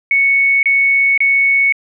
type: tone bursts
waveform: sine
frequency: 2216 Hz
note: C#7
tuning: 1 cent flat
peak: -9 dBFS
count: 3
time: 0.11-1.724 s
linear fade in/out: 2 ms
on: 520 ms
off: 27 ms
effects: none